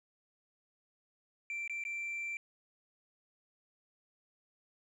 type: tone with dropouts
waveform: sine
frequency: 2349 Hz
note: D7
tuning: in tune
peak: -34 dBFS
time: 1.5-2.37 s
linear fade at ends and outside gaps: 1 ms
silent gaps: 1.677-1.696 / 1.838-1.851 s
effects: tanh soft clip ceiling -35 dBFS + 12-bit